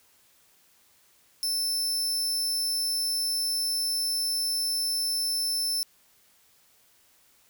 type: tone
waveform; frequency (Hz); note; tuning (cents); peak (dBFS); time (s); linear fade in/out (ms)
sawtooth; 5300; E8; +9; -23; 1.43-5.83; 0
effects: white hiss -62 dBFS RMS until 7.49 s